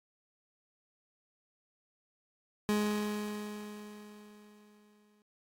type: tone with exponential decay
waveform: 30% pulse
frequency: 209.3 Hz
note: G#3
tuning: 14 cents sharp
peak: -24 dBFS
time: 2.69-5.22 s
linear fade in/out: 0 ms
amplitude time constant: 550 ms
effects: AAC 64 kbps